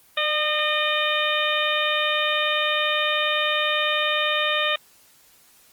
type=harmonic tone with a mistuned harmonic; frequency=610 Hz; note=D#5; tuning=34 cents flat; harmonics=1 / 2 / 3 / 4 / 5 / 6; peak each=-27 / -27 / -27 / -27 / -27 / -27 dBFS; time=0.17-4.76 s; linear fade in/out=5 ms; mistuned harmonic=1; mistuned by=-25 cents; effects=white hiss -55 dBFS RMS until 5.72 s + Opus 24 kbps